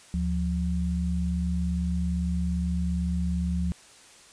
sine tone pair together, 74.3 / 176.72 Hz, D2 / F3, +21 / +21 cents, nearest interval octave + minor third, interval 1500 cents, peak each -27 dBFS, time 0.14-3.72 s, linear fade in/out 0 ms, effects white hiss -52 dBFS RMS until 4.32 s + resampled to 22050 Hz

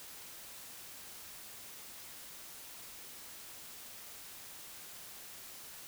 silence, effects white hiss -50 dBFS RMS until 5.87 s

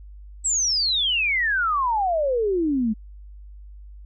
sine exponential sweep, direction down, 7960 to 208.2 Hz, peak -19 dBFS, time 0.44-2.94 s, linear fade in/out 20 ms, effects added 50 Hz sine -39 dBFS peak until 4.05 s

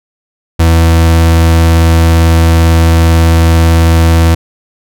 40% pulse tone with vibrato, 82.41 Hz, E2, in tune, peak -3 dBFS, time 0.59-4.35 s, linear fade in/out 10 ms, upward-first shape triangle, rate 18 Hz, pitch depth 11 cents each way, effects none

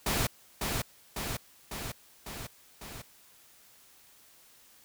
pink noise with echo, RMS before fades -29 dBFS, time 0.06-0.27 s, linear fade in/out 5 ms, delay 550 ms, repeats 5, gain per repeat -3 dB, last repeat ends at 3.02 s, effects white hiss -59 dBFS RMS until 4.84 s

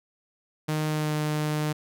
sawtooth tone with pitch glide, 154.1 to 151.8 Hz, D#3 to D#3, -16 to -42 cents, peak -21 dBFS, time 0.68-1.73 s, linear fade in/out 10 ms, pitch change -26 cents, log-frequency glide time 0.87-1.15 s, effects none

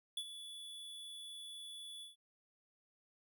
square tone with ADSR envelope, 3436 Hz, A7, 42 cents flat, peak -37 dBFS, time 0.17-2.16 s, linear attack 4 ms, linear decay 61 ms, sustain -11 dB, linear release 140 ms, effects none

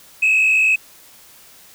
sine tone with frequency modulation, 2572 Hz, E7, 43 cents flat, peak -10 dBFS, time 0.22-0.76 s, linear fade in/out 10 ms, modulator 53.9 Hz, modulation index 1.2, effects tanh soft clip ceiling -10 dBFS + white hiss -46 dBFS RMS until 1.74 s

